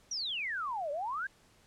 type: exponential two-way sweep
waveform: sine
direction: down then up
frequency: 5980 to 556 to 1658 Hz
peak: -33 dBFS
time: 0.11-1.27 s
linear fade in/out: 5 ms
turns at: 0.91 s
effects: pink hiss -64 dBFS RMS until 1.66 s + low-pass 10000 Hz 12 dB/octave